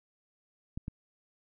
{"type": "clicks", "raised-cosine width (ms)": 5, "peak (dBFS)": -24, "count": 2, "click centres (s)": [0.775, 0.881], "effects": []}